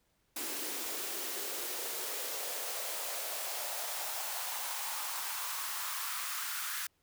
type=noise with high-pass filter sweep; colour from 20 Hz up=white; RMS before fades=-38 dBFS; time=0.36-6.87 s; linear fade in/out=5 ms; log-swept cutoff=300 to 1400 Hz; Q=2.9; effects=pink hiss -75 dBFS RMS until 7.02 s